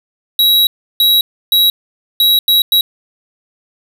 square tone bursts at uneven times, 3870 Hz, B7, 36 cents flat, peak -8 dBFS, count 6, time 0.39-0.67 / 1-1.21 / 1.52-1.7 / 2.2-2.39 / 2.48-2.62 / 2.72-2.81 s, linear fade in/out 2 ms, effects none

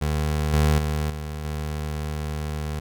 25% pulse tone with level steps, 75.7 Hz, D#2, 47 cents flat, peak -18 / -13 / -19 / -26 / -23 dBFS, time 0.01-2.8 s, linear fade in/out 10 ms, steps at 0.53 / 0.78 / 1.1 / 1.44 s, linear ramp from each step 5 ms, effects none

